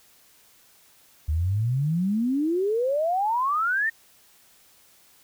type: exponential sweep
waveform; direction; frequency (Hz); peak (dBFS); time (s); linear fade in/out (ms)
sine; up; 72.9 to 1864.7; -21; 1.28-3.9; 10
effects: white hiss -57 dBFS RMS until 5.23 s